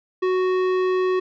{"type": "tone with tanh clipping", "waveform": "sine", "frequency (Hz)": 370.2, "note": "F#4", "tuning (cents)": 1, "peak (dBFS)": -20, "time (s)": [0.22, 1.2], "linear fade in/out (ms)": 10, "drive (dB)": 15, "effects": []}